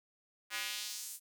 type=tone with high-pass filter sweep; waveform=square; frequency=112.2 Hz; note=A2; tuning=34 cents sharp; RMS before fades=-41 dBFS; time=0.5-1.2 s; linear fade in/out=50 ms; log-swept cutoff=1700 to 9900 Hz; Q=1.3; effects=none